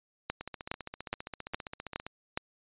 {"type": "two click trains", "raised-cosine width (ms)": 0.3, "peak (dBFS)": [-15, -23], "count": [6, 26], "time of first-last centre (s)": [[0.3, 2.375], [0.41, 2.066]], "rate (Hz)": [2.41, 15.1], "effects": ["resampled to 8000 Hz"]}